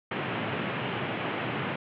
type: band-pass noise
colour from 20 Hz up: pink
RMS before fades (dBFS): -32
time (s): 0.11-1.76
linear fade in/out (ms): 5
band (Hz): 110 to 3100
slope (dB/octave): 48
effects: none